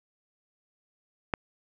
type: click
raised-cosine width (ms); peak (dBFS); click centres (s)
0.5; -11; 1.338
effects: none